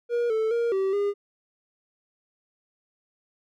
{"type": "tone with pitch steps", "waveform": "triangle", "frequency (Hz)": [476.1, 440.3, 468.9, 385.5, 405.6], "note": ["A#4", "A4", "A#4", "G4", "G#4"], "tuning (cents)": [37, 1, 10, -29, -41], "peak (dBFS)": -20, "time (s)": [0.09, 1.14], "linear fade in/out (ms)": 50, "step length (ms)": 210, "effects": []}